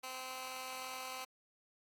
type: tone with high-pass filter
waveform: 15% pulse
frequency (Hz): 258.7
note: C4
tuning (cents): -19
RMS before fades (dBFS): -45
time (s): 0.03-1.25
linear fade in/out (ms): 10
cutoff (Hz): 950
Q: 0.58
effects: AAC 64 kbps